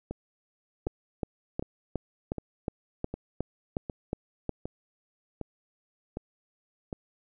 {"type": "two click trains", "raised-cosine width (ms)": 2, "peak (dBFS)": [-16, -21], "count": [11, 10], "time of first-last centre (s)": [[0.87, 4.493], [0.11, 6.928]], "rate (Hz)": [2.76, 1.32], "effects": []}